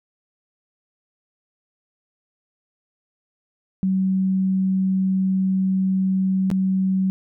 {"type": "tone with dropouts", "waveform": "sine", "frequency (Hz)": 189.5, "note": "F#3", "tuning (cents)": 42, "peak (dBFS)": -17, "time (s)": [3.83, 7.1], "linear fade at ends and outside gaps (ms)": 0, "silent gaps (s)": [6.502, 6.514], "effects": []}